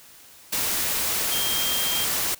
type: tone in noise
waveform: sine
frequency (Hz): 3197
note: G7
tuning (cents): +33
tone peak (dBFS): -27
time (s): 1.31-2.05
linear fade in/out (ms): 10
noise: white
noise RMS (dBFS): -25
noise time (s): 0.52-2.35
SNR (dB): -5
effects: white hiss -49 dBFS RMS until 2.39 s